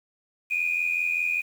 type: tone pair together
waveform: sine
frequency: 2394 / 2479 Hz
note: D7 / D#7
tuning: +33 / -7 cents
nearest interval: minor second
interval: 60 cents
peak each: -27 / -24 dBFS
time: 0.5-1.42 s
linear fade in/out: 20 ms
effects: tanh soft clip ceiling -16 dBFS + 8-bit